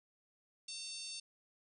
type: harmonic tone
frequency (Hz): 905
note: A5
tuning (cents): +48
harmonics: 3 / 4 / 5 / 6 / 7 / 8 / 9 / 10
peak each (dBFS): -53 / -51 / -47 / -52 / -52 / -61 / -53 / -54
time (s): 0.68-1.2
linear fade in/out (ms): 5
effects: none